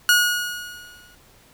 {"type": "tone with exponential decay", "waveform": "sawtooth", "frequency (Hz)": 1448, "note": "F#6", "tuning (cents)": -38, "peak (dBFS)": -8, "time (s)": [0.09, 1.15], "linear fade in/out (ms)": 1, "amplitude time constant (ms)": 230, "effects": ["pink hiss -53 dBFS RMS until 1.53 s"]}